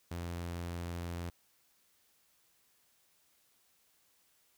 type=tone; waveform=sawtooth; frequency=86.2 Hz; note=F2; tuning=22 cents flat; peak=-34 dBFS; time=0.11-1.3 s; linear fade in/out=5 ms; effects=white hiss -71 dBFS RMS until 4.57 s